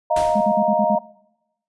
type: chord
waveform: sine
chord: Eb suspended second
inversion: none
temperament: just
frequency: 622.3 / 700 / 933.4 Hz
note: Eb5 / F5 / Bb5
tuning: 0 / +4 / +2 cents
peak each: -19 / -21 / -21 dBFS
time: 0.1-0.99 s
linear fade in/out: 10 ms
type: noise with exponential decay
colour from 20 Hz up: pink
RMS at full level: -27 dBFS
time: 0.16-0.67 s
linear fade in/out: 5 ms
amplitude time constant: 110 ms
type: tone bursts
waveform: sine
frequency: 209.2 Hz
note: G#3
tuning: 13 cents sharp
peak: -19 dBFS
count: 6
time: 0.35-0.957 s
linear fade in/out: 10 ms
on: 62 ms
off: 47 ms
effects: noise-tail reverb RT60 0.9 s tail -22 dB re dry + resampled to 24000 Hz